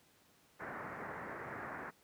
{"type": "low-pass noise", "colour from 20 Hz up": "white", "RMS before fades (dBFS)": -45, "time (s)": [0.59, 1.91], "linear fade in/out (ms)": 20, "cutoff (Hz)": 1900, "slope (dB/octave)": 48, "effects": ["pink hiss -68 dBFS RMS until 2.03 s", "high-pass 100 Hz 12 dB/octave"]}